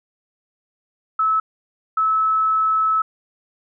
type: tone pair in turn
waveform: sine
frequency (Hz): 1300 / 1300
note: E6 / E6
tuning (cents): -24 / -24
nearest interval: unison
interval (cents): 0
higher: neither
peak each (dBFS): -15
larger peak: neither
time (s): 1.19-1.4 / 1.97-3.02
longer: second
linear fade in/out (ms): 5
effects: none